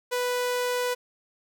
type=tone; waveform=sawtooth; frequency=493.9 Hz; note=B4; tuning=in tune; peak=-21 dBFS; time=0.11-0.95 s; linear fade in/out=20 ms; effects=none